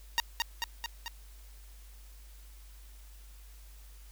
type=tone with echo; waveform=10% pulse; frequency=932.3 Hz; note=A#5; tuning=in tune; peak=-16 dBFS; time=0.18-0.2 s; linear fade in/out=0 ms; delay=220 ms; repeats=4; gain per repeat=-3 dB; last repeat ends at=1.08 s; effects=added 50 Hz sine -49 dBFS peak until 4.11 s + white hiss -60 dBFS RMS until 4.11 s